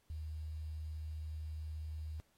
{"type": "tone with quantisation", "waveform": "sine", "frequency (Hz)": 77.78, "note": "D#2", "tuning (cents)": 0, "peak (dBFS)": -40, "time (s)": [0.1, 2.2], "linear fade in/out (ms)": 0, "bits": 11, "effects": ["pink hiss -75 dBFS RMS until 2.37 s", "AAC 48 kbps"]}